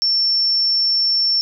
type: tone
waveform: sine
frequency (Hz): 5420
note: E8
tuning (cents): +47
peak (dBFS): -14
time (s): 0.02-1.41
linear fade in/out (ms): 0
effects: none